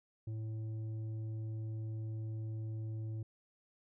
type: tone with tanh clipping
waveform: sine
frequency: 110 Hz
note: A2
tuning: in tune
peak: -39 dBFS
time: 0.27-3.23 s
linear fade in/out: 5 ms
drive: 7 dB
effects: none